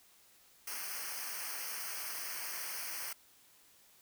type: noise with comb filter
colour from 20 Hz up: white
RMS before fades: -41 dBFS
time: 0.67-3.13 s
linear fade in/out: 5 ms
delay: 0.27 ms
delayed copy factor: -0.95
effects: white hiss -64 dBFS RMS until 4.01 s